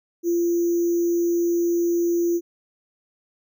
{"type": "tone with sample-and-hold", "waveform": "sine", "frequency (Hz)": 343.4, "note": "F4", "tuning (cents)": -29, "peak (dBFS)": -18, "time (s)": [0.23, 2.41], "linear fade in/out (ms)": 50, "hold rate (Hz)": 6300, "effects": []}